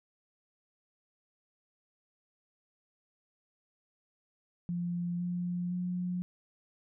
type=tone with pitch steps; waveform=sine; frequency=174.2 / 176.73 / 179.3 Hz; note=F3 / F3 / F3; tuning=-4 / +21 / +46 cents; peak=-31 dBFS; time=4.69-6.22 s; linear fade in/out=0 ms; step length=510 ms; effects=none